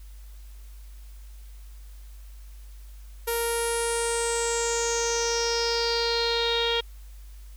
sawtooth tone with low-pass filter sweep, 466.2 Hz, A#4, in tune, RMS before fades -26 dBFS, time 3.27-6.81 s, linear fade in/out 10 ms, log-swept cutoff 12000 to 3400 Hz, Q 7.7, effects added 50 Hz sine -41 dBFS peak until 7.56 s + white hiss -58 dBFS RMS until 7.56 s

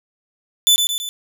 sawtooth tone with echo, 3500 Hz, A7, 10 cents flat, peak -7 dBFS, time 0.67-0.76 s, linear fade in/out 0 ms, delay 110 ms, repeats 3, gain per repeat -5 dB, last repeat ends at 1.09 s, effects none

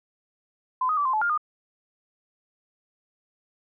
sine tone with pitch steps, 1020 / 1250 / 1158 / 1043 / 862 / 1406 / 1221 Hz, C6 / D#6 / D6 / C6 / A5 / F6 / D#6, -44 / +8 / -25 / -6 / -36 / +11 / -33 cents, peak -21 dBFS, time 0.81-1.377 s, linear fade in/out 5 ms, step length 81 ms, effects none

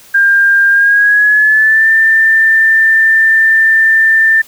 sine tone with pitch glide, 1600 to 1785.6 Hz, G6 to A6, +35 to +25 cents, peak -5 dBFS, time 0.14-4.42 s, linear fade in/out 10 ms, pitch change +190 cents, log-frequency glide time 0.7-1.89 s, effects white hiss -40 dBFS RMS until 4.47 s

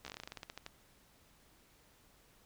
slowing click train, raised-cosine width 0.2 ms, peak -27 dBFS, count 16, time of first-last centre 0.05-0.664 s, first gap 14 ms, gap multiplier 1.14, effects pink hiss -66 dBFS RMS until 2.45 s

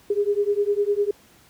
sine beating tone pair, 404 / 413.9 Hz, G#4 / G#4, -48 / -6 cents, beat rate 9.9 Hz, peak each -22 dBFS, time 0.1-1.11 s, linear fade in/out 5 ms, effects pink hiss -54 dBFS RMS until 1.49 s + high-pass 60 Hz 12 dB/octave

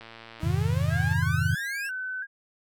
click train, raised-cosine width 0.3 ms, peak -28 dBFS, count 129, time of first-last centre 0.01-1.133 s, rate 114 Hz
sawtooth exponential sweep, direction up, 300 to 2845 Hz, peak -32 dBFS, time 0.39-1.91 s, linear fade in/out 50 ms
sine chord, F minor seventh, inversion none, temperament just, 87.31 / 104.77 / 130.96 / 157.15 Hz, F2 / Ab2 / C3 / Eb3, 0 / +16 / +2 / +18 cents, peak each -28 dBFS, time 0.43-1.55 s, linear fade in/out 5 ms
sine tone with vibrato, 1568 Hz, G6, in tune, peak -30 dBFS, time 0.89-2.27 s, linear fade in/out 50 ms, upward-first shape square, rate 1.5 Hz, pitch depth 60 cents each way
effects none

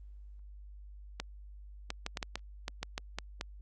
clicks, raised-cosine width 0.2 ms, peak -18 dBFS, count 11, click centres 1.2 / 1.904 / 2.064 / 2.172 / 2.228 / 2.356 / 2.681 / 2.83 / 2.979 / 3.186 / 3.411 s, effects added 50 Hz sine -47 dBFS peak until 3.61 s + Opus 24 kbps

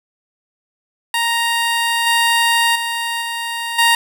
15% pulse tone with level steps, 932.3 Hz, A#5, in tune, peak -9 / -6 / -13 / -15 / -4 dBFS, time 1.14-3.95 s, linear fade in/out 2 ms, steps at 2.06 / 2.75 / 3.21 / 3.78 s, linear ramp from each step 10 ms, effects none

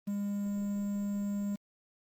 triangle tone with quantisation, 202.6 Hz, G#3, 43 cents flat, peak -29 dBFS, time 0.07-1.56 s, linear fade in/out 10 ms, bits 9, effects Opus 32 kbps

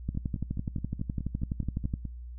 two click trains, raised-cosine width 5 ms, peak -18 / -24 dBFS, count 23 / 10, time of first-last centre 0.09-1.939 / 0.15-2.053 s, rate 11.9 / 4.73 Hz, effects noise-tail reverb RT60 0.5 s tail -26 dB re dry + added 60 Hz sine -39 dBFS peak until 2.38 s

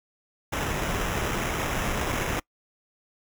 pink noise with sample-and-hold, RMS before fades -28 dBFS, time 0.52-2.4 s, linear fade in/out 10 ms, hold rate 4410 Hz, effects noise-tail reverb RT60 0.1 s tail -25 dB re dry

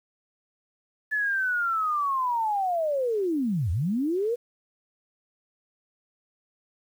sine linear two-way sweep, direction down then up, 1734 to 76.7 to 492.6 Hz, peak -23 dBFS, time 1.11-4.36 s, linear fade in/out 20 ms, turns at 3.71 s, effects 9-bit

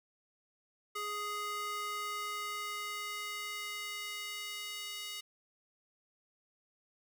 square tone with high-pass filter sweep, 415.3 Hz, G#4, in tune, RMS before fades -40 dBFS, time 0.95-5.21 s, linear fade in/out 10 ms, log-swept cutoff 920 to 2900 Hz, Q 1.5, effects none

